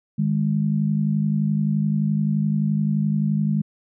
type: tone pair together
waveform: sine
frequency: 154.18 / 205.8 Hz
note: D#3 / G#3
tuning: -15 / -16 cents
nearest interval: perfect fourth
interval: 499 cents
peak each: -21 dBFS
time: 0.18-3.62 s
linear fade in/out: 10 ms
effects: none